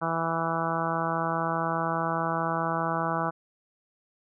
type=harmonic tone; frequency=164.81 Hz; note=E3; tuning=in tune; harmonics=1 / 2 / 3 / 4 / 5 / 6 / 7 / 8 / 9; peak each=-33 / -36 / -37 / -33 / -33 / -34 / -33 / -34 / -37 dBFS; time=0.01-3.31 s; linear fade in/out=20 ms; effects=none